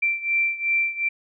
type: beating tone pair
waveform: sine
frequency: 2349 / 2351.7 Hz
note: D7 / D7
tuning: 0 / +2 cents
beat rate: 2.7 Hz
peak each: -22 / -25 dBFS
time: 0.02-1.09 s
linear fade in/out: 10 ms
effects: none